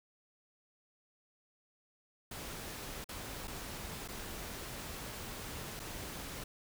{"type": "noise with dropouts", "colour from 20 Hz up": "pink", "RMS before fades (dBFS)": -44, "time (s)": [2.31, 6.44], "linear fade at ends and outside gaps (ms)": 5, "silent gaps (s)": [[3.043, 3.089], [3.474, 3.478], [4.078, 4.085], [5.795, 5.799]], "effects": []}